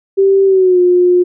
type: tone with pitch glide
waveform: sine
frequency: 390 to 357.6 Hz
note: G4 to F4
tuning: -9 to +41 cents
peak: -6 dBFS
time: 0.17-1.24 s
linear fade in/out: 20 ms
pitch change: -150 cents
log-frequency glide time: 0.45-0.8 s
effects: none